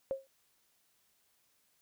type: tone with exponential decay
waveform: sine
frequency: 538 Hz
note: C5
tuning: 48 cents sharp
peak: -28 dBFS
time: 0.11-0.27 s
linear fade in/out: 0 ms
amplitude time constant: 34 ms
effects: white hiss -73 dBFS RMS until 1.81 s